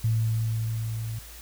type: tone with level ramp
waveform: sine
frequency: 112.1 Hz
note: A2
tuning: 33 cents sharp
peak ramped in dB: -20 to -30 dBFS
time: 0.04-1.19 s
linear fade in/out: 5 ms
effects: added 56 Hz sine -45 dBFS peak until 1.41 s + white hiss -46 dBFS RMS until 1.41 s